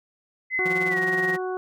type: tone with pitch glide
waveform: sine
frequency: 2040 to 1881.5 Hz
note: C7 to A#6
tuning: -44 to +16 cents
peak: -22 dBFS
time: 0.5-1.38 s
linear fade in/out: 50 ms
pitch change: -140 cents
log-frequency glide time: 0.88-0.98 s
type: harmonic tone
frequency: 370 Hz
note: F#4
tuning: in tune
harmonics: 1 / 2 / 3 / 4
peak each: -27 / -33 / -37 / -39 dBFS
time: 0.59-1.57 s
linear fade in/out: 0 ms
type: tone with tremolo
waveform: sawtooth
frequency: 174.61 Hz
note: F3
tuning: in tune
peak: -25 dBFS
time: 0.65-1.37 s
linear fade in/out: 10 ms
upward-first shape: sine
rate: 19 Hz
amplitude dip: 75%
effects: none